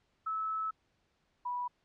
sine tone pair in turn, 1302 / 980.8 Hz, E6 / B5, -22 / -12 cents, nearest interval perfect fourth, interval 490 cents, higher first, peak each -32 / -33 dBFS, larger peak first, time 0.26-0.71 / 1.45-1.68 s, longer first, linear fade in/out 10 ms, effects pink hiss -75 dBFS RMS until 1.84 s + low-pass 5000 Hz 12 dB/octave

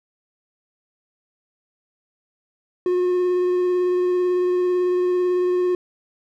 triangle tone with vibrato, 360.5 Hz, F#4, 45 cents flat, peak -15 dBFS, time 2.86-5.75 s, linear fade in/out 2 ms, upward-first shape sine, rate 18 Hz, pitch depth 13 cents each way, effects none

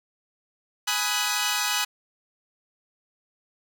10% pulse chord, G# minor seventh, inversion none, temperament equal with one note detuned, 830.6 / 987.8 / 1261.9 / 1480 Hz, G#5 / B5 / D#6 / F#6, 0 / 0 / +24 / 0 cents, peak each -21 dBFS, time 0.87-1.85 s, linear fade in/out 10 ms, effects none

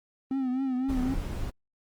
triangle tone with vibrato, 260.5 Hz, C4, 7 cents flat, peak -24 dBFS, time 0.31-1.14 s, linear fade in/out 2 ms, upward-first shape triangle, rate 3.9 Hz, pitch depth 86 cents each way
brown noise, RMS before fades -32 dBFS, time 0.88-1.51 s, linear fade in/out 20 ms
effects Opus 24 kbps

